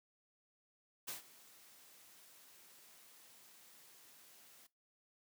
white noise with ADSR envelope, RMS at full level -43 dBFS, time 1.07-4.67 s, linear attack 16 ms, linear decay 130 ms, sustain -19 dB, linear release 8 ms, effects noise-tail reverb RT60 0.2 s tail -19 dB re dry + high-pass 150 Hz 12 dB/octave

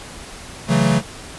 square chord, F# minor seventh, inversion second, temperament equal, 138.59 / 164.81 / 185 / 220 Hz, C#3 / E3 / F#3 / A3, 0 / 0 / 0 / 0 cents, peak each -20 dBFS, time 0.67-1.02 s, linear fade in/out 50 ms, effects pink hiss -36 dBFS RMS until 1.38 s + resampled to 24000 Hz

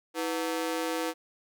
sawtooth ring-modulated tone, 409.8 Hz, G#4, 23 cents flat, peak -22 dBFS, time 0.14-1.14 s, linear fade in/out 50 ms, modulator 87.2 Hz, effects none

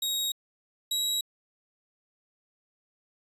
sawtooth tone pair in turn, 3782 / 3859 Hz, A#7 / B7, +24 / -41 cents, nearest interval unison, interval 35 cents, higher second, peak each -24 / -23 dBFS, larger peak second, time 0.02-0.32 / 0.91-1.21 s, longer neither, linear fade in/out 5 ms, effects resampled to 32000 Hz

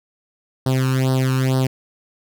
sawtooth tone with flanger, 130.81 Hz, C3, in tune, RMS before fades -18 dBFS, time 0.66-1.67 s, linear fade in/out 5 ms, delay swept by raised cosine 0.21 to 0.76 ms, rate 2.2 Hz, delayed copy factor +0.95, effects none

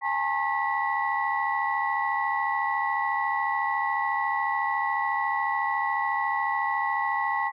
sine tone cluster, 821 / 895 / 1080 / 1954 Hz, G#5 / A5 / C#6 / B6, -20 / +29 / -45 / -19 cents, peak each -29 dBFS, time 0.01-7.52 s, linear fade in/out 50 ms, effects tanh soft clip ceiling -14 dBFS

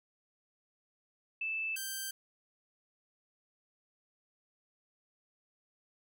sine / 5% pulse tone pair in turn, 2635 / 1566.8 Hz, E7 / G6, -1 / -1 cents, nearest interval major sixth, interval 900 cents, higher first, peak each -33 / -26 dBFS, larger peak second, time 1.41-1.76 / 1.76-2.11 s, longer neither, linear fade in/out 5 ms, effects none

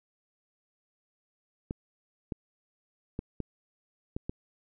clicks, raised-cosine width 3 ms, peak -20 dBFS, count 6, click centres 1.709 / 2.322 / 3.191 / 3.403 / 4.165 / 4.295 s, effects none

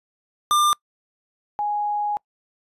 square / sine tone pair in turn, 1196 / 830.3 Hz, D6 / G#5, +31 / -1 cents, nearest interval tritone, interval 632 cents, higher first, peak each -16 / -21 dBFS, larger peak first, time 0.51-0.73 / 1.59-2.17 s, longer second, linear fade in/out 0 ms, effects noise-tail reverb RT60 0.1 s tail -26 dB re dry + resampled to 32000 Hz

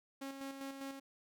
sawtooth tone with tremolo, 272.7 Hz, C#4, 28 cents flat, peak -38 dBFS, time 0.21-1 s, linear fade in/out 10 ms, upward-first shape square, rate 5 Hz, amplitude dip 45%, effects none

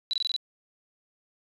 sine tone bursts, 3951 Hz, B7, in tune, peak -24 dBFS, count 6, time 0.11-0.363 s, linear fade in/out 0 ms, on 23 ms, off 23 ms, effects resampled to 24000 Hz

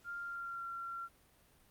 sine tone with pitch glide, 1396.9 to 1369.7 Hz, F6 to F6, 0 to -34 cents, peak -40 dBFS, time 0.04-1.09 s, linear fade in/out 50 ms, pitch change -34 cents, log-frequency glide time 0.19-0.67 s, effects pink hiss -67 dBFS RMS until 1.7 s + Opus 48 kbps

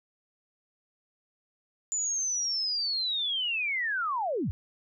sine linear sweep, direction down, 7080 to 58.7 Hz, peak -27 dBFS, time 1.92-4.51 s, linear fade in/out 0 ms, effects none

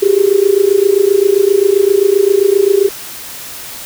sine tone with amplitude modulation, 395.9 Hz, G4, 17 cents sharp, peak -3 dBFS, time 0.02-2.89 s, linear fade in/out 10 ms, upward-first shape sine, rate 27.6 Hz, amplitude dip 90%, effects white hiss -28 dBFS RMS until 3.85 s

